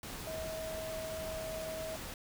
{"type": "tone in noise", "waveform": "sine", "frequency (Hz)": 639, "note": "D#5", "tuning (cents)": 46, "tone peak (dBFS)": -39, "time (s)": [0.27, 1.96], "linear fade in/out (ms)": 2, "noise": "pink", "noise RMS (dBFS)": -44, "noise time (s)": [0.03, 2.14], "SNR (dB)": 2, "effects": []}